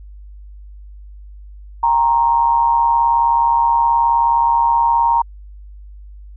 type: tone with amplitude modulation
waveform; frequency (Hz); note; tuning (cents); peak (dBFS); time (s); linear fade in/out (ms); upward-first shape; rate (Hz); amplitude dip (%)
sine; 932.3; A#5; 0; -8; 1.83-5.22; 5; sine; 139; 65
effects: added 50 Hz sine -34 dBFS peak until 6.36 s